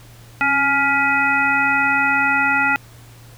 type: harmonic tone with a mistuned harmonic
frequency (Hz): 280.2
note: C#4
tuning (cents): +19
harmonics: 1 / 3 / 5 / 7 / 9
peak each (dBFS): -27 / -21 / -18 / -21 / -21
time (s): 0.41-2.76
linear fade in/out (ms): 0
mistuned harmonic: 1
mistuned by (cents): -50
effects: added 117 Hz sine -42 dBFS peak until 3.37 s + pink hiss -47 dBFS RMS until 3.37 s